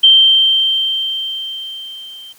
sine tone with level ramp, 3136 Hz, G7, in tune, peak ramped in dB -3 to -32 dBFS, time 0.03-2.33 s, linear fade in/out 10 ms, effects white hiss -47 dBFS RMS until 2.38 s + high-pass 100 Hz 12 dB/octave

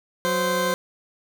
20% pulse tone pair together, 183.5 / 519 Hz, F#3 / C5, -14 / -14 cents, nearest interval octave + tritone, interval 1800 cents, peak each -22 / -17 dBFS, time 0.25-0.74 s, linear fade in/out 0 ms, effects none

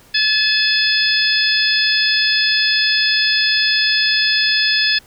harmonic tone with a mistuned harmonic, 863 Hz, A5, 34 cents flat, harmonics 2 / 3 / 4 / 5 / 6, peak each -19 / -21 / -21 / -21 / -17 dBFS, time 0.14-4.99 s, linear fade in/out 10 ms, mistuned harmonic 6, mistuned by -42 cents, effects pink hiss -48 dBFS RMS until 5.06 s

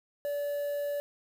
triangle tone with quantisation, 577 Hz, D5, 31 cents flat, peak -28 dBFS, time 0.25-1 s, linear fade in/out 0 ms, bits 8, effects none

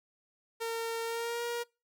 sawtooth tone with pitch glide, 457.6 to 474 Hz, A#4 to A#4, -32 to +29 cents, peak -29 dBFS, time 0.6-1.64 s, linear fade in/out 20 ms, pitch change +61 cents, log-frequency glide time 1.04-1.43 s, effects noise-tail reverb RT60 0.3 s tail -26 dB re dry

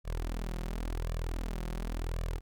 sawtooth tone with flanger, 41.2 Hz, E1, in tune, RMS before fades -35 dBFS, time 0.04-2.41 s, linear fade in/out 50 ms, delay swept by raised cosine 1.7 to 5.6 ms, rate 0.92 Hz, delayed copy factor +0.7, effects none

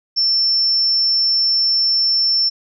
sine tone, 5380 Hz, E8, 34 cents sharp, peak -13 dBFS, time 0.16-2.5 s, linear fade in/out 20 ms, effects none

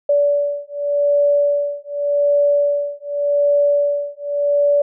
sine beating tone pair, 576 / 576.86 Hz, D5 / D5, -34 / -31 cents, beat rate 0.86 Hz, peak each -17 dBFS, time 0.09-4.82 s, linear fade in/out 5 ms, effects none

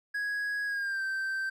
triangle tone with pitch glide, 1661.2 to 1558.9 Hz, G#6 to G6, 0 to -10 cents, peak -28 dBFS, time 0.14-1.5 s, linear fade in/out 10 ms, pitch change -110 cents, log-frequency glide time 0.66-1.03 s, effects none

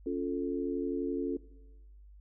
sine chord, Db augmented, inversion none, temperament equal, 277.2 / 349.2 / 440 Hz, Db4 / F4 / A4, 0 / 0 / 0 cents, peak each -34 / -35 / -36 dBFS, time 0.06-1.37 s, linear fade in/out 5 ms, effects noise-tail reverb RT60 1.0 s tail -18 dB re dry + added 50 Hz sine -51 dBFS peak until 2.2 s

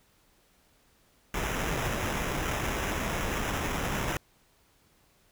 pink noise with sample-and-hold, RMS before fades -31 dBFS, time 1.34-4.17 s, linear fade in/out 2 ms, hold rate 4410 Hz, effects pink hiss -65 dBFS RMS until 5.31 s

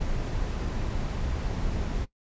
brown noise with ADSR envelope, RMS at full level -26 dBFS, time 0-2.06 s, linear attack 20 ms, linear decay 13 ms, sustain -3 dB, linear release 33 ms, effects noise-tail reverb RT60 0.1 s tail -17 dB re dry + resampled to 16000 Hz

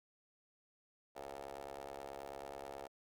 15% pulse ring-modulated tone, 69.3 Hz, C#2, in tune, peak -37 dBFS, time 1.15-2.88 s, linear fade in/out 20 ms, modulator 616 Hz, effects none

